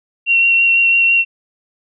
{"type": "tone with vibrato", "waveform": "sine", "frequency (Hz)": 2738, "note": "F7", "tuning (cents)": -35, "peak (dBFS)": -9, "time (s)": [0.26, 1.25], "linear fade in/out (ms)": 50, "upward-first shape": "sine", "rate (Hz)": 6, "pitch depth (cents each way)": 13, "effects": []}